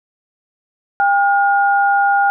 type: tone pair together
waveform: sine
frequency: 801 / 1427.2 Hz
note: G5 / F6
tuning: +37 / +37 cents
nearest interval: minor seventh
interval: 1000 cents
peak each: -12 / -16 dBFS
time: 1-2.3 s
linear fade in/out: 0 ms
effects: none